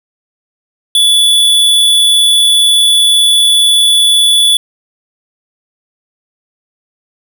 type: tone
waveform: square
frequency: 3443 Hz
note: A7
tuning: 38 cents flat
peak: -6 dBFS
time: 0.95-4.57 s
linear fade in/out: 2 ms
effects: none